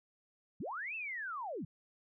sine linear two-way sweep, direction up then down, 118.8 to 2698 to 118.8 Hz, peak -38 dBFS, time 0.6-1.65 s, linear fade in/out 5 ms, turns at 0.95 s, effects none

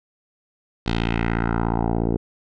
10% pulse tone with low-pass filter sweep, 57 Hz, A#1, 38 cents flat, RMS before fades -22 dBFS, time 0.86-2.17 s, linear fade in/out 5 ms, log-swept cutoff 4100 to 460 Hz, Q 2.2, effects none

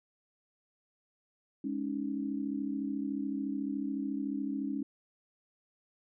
sine chord, Ab suspended fourth, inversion none, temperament equal, 207.7 / 277.2 / 311.1 Hz, Ab3 / Db4 / Eb4, 0 / 0 / 0 cents, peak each -38 / -34 / -39 dBFS, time 1.64-4.83 s, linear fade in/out 5 ms, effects none

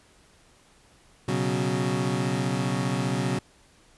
25% pulse chord, B suspended second, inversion none, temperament equal, 123.47 / 138.59 / 185 Hz, B2 / C#3 / F#3, 0 / 0 / 0 cents, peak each -25 dBFS, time 1.28-3.39 s, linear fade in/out 5 ms, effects pink hiss -58 dBFS RMS until 3.97 s + resampled to 24000 Hz

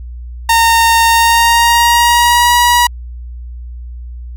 sawtooth tone with pitch glide, 918 to 964.8 Hz, A#5 to B5, -27 to -41 cents, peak -3 dBFS, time 0.49-2.87 s, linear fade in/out 5 ms, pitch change +86 cents, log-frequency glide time 1.07-2.54 s, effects added 60 Hz sine -24 dBFS peak until 4.36 s

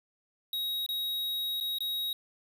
square tone with dropouts, 3800 Hz, A#7, 33 cents sharp, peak -31 dBFS, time 0.53-2.13 s, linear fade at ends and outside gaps 2 ms, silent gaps 0.863-0.889 / 1.602-1.609 / 1.785-1.805 s, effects 11-bit

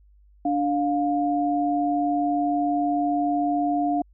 sine tone pair together, 292.2 / 706 Hz, D4 / F5, -9 / +19 cents, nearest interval octave + minor third, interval 1528 cents, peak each -23 dBFS, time 0.45-4.02 s, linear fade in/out 5 ms, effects added 50 Hz sine -52 dBFS peak until 4.13 s

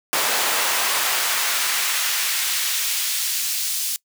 pink noise with high-pass filter sweep, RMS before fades -22 dBFS, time 0.13-3.96 s, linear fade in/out 0 ms, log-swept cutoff 600 to 5100 Hz, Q 0.71, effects noise-tail reverb RT60 0.1 s tail -22 dB re dry

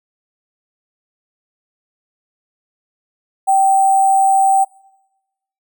sine tone with sample-and-hold, 776 Hz, G5, 18 cents flat, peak -9 dBFS, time 3.47-4.65 s, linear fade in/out 20 ms, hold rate 8820 Hz, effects noise-tail reverb RT60 1.0 s tail -25 dB re dry

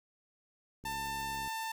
click train, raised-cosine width 3 ms, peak -37 dBFS, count 45, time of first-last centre 0.84-1.476 s, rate 69.2 Hz
sawtooth tone, 893 Hz, A5, 25 cents sharp, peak -32 dBFS, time 0.85-1.72 s, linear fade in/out 5 ms
effects 10-bit

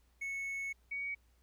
triangle / sine tone pair in turn, 2205 / 2249 Hz, C#7 / C#7, -10 / +24 cents, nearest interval unison, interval 34 cents, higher second, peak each -35 / -36 dBFS, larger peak first, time 0.21-0.73 / 0.91-1.15 s, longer first, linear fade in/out 10 ms, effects added 60 Hz sine -66 dBFS peak until 1.42 s + pink hiss -75 dBFS RMS until 1.42 s

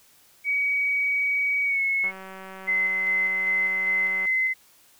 sine tone with pitch glide, 2263 to 2188 Hz, C#7 to C#7, +35 to -23 cents, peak -21 dBFS, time 0.44-2.12 s, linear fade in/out 50 ms, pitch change -58 cents, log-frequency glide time 1.65-1.81 s
click train, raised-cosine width 0.5 ms, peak -26 dBFS, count 422, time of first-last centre 2.04-4.256 s, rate 190 Hz
sine tone with tremolo, 2052 Hz, C7, 34 cents flat, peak -20 dBFS, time 2.67-4.54 s, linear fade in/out 20 ms, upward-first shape square, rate 2.5 Hz, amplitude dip 25%
effects white hiss -57 dBFS RMS until 4.99 s

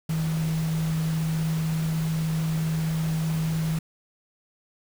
sine tone in noise, 160 Hz, D#3, 49 cents sharp, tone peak -23 dBFS, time 0.09-3.79 s, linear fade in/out 5 ms, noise pink, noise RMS -38 dBFS, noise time 0.09-3.79 s, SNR +12 dB, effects none

